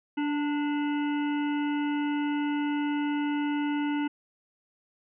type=harmonic tone with a mistuned harmonic; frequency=291.8 Hz; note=D4; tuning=11 cents flat; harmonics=1 / 3 / 5 / 7 / 9 / 10; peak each=-26 / -36 / -40 / -43 / -45 / -46 dBFS; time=0.17-4.08 s; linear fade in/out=10 ms; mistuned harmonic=3; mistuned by=+30 cents; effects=none